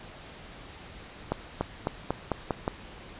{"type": "accelerating click train", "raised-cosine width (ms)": 1, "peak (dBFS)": -12, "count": 7, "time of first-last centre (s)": [1.32, 2.679], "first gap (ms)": 290, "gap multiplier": 0.9, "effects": ["pink hiss -46 dBFS RMS until 3.19 s", "resampled to 8000 Hz"]}